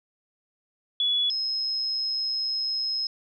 sine tone pair in turn, 3402 / 5142 Hz, G#7 / E8, +41 / -44 cents, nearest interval perfect fifth, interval 715 cents, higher second, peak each -21 / -25 dBFS, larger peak first, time 1-1.3 / 1.3-3.07 s, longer second, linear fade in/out 2 ms, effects none

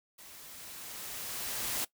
white noise with level ramp, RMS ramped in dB -52 to -33 dBFS, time 0.18-1.85 s, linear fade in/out 10 ms, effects noise-tail reverb RT60 0.1 s tail -19 dB re dry

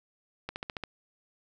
click train, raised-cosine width 0.3 ms, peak -19 dBFS, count 6, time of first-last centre 0.49-0.837 s, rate 14.4 Hz, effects none

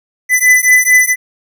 square beating tone pair, 2000 / 2004.5 Hz, B6 / B6, +21 / +25 cents, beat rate 4.5 Hz, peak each -10 dBFS, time 0.29-1.16 s, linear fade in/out 50 ms, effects none

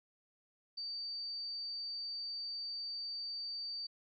sine tone, 4616 Hz, D8, 31 cents flat, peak -39 dBFS, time 0.77-3.87 s, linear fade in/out 10 ms, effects none

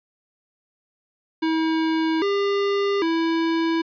square tone with pitch steps, 321.2 / 400.7 / 328.9 Hz, E4 / G4 / E4, -45 / +38 / -4 cents, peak -20 dBFS, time 1.42-3.82 s, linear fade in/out 10 ms, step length 800 ms, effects resampled to 11025 Hz + 10-bit

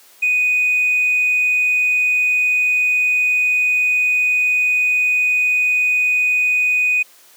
triangle tone with hard clipping, 2487 Hz, D#7, 1 cent flat, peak -13 dBFS, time 0.22-7.03 s, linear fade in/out 10 ms, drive 2 dB, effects white hiss -48 dBFS RMS until 7.36 s + high-pass 300 Hz 12 dB/octave

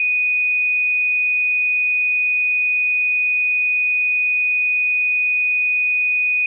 sine tone, 2482 Hz, D#7, 5 cents flat, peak -15 dBFS, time 0-6.46 s, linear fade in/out 2 ms, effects none

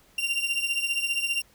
40% pulse beating tone pair, 2765 / 2780 Hz, F7 / F7, -18 / -9 cents, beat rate 15 Hz, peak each -27 dBFS, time 0.18-1.42 s, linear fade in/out 5 ms, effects pink hiss -59 dBFS RMS until 1.54 s

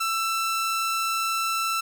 sawtooth tone, 1333 Hz, E6, 19 cents sharp, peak -20 dBFS, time 0-1.81 s, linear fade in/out 10 ms, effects none

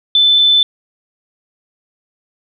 sine tone pair in turn, 3519 / 3519 Hz, A7 / A7, 0 / 0 cents, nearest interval unison, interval 0 cents, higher neither, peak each -7 dBFS, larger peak neither, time 0.15-0.39 / 0.39-0.63 s, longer neither, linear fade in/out 2 ms, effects none

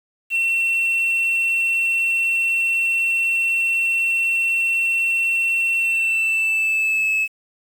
sine tone with pitch glide, 2708 to 2598 Hz, E7 to E7, +46 to -26 cents, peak -14 dBFS, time 0.3-7.28 s, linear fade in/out 50 ms, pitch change -72 cents, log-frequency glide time 5.79-7.1 s, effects tanh soft clip ceiling -16 dBFS + 7-bit

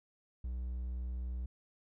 triangle tone, 61.74 Hz, B1, in tune, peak -34 dBFS, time 0.44-1.46 s, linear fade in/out 5 ms, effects none

